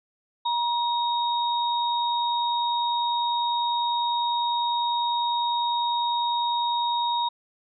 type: tone pair together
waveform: sine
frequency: 950 / 3740 Hz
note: A#5 / A#7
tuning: +33 / +5 cents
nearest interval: 2 octaves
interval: 2372 cents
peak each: -23 / -29 dBFS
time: 0.45-7.29 s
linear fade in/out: 10 ms
effects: none